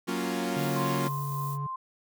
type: chord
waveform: sawtooth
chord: Gb major seventh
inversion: none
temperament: equal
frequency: 185 / 233.1 / 277.2 / 349.2 Hz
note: Gb3 / Bb3 / Db4 / F4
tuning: 0 / 0 / 0 / 0 cents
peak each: -30 dBFS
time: 0.07-1.09 s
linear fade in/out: 20 ms
type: noise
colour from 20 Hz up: violet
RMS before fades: -43 dBFS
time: 0.55-1.58 s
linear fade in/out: 50 ms
type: tone with pitch glide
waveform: triangle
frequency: 143.8 to 141.74 Hz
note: D3 to C#3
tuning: -36 to +39 cents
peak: -29 dBFS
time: 0.56-1.67 s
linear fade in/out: 10 ms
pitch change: -25 cents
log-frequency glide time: 0.73-0.79 s
type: tone with tremolo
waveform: sine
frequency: 1046.5 Hz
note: C6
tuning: in tune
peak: -32 dBFS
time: 0.76-1.76 s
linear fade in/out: 5 ms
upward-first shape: sine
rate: 3.4 Hz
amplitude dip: 35%
effects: none